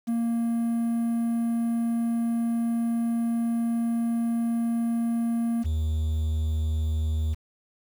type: tone pair in turn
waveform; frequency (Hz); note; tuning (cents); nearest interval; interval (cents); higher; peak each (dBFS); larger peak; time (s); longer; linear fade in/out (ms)
triangle; 231.9 / 78.2; A#3 / D#2; -9 / +9; octave + perfect fifth; 1882; first; -21; neither; 0.07-5.64 / 5.64-7.35; first; 20
effects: 8-bit